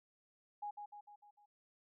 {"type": "tone with echo", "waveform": "sine", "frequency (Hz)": 827, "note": "G#5", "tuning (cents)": -8, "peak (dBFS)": -40, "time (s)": [0.62, 0.71], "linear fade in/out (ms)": 10, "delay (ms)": 150, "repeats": 5, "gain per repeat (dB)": -5, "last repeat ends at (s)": 1.46, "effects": []}